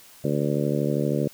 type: harmonic tone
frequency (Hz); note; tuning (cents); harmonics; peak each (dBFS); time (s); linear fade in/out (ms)
72.7; D2; -17; 2 / 3 / 4 / 5 / 6 / 7 / 8; -26 / -28 / -29 / -30 / -31 / -31 / -32; 0.24-1.28; 5
effects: white hiss -50 dBFS RMS until 1.33 s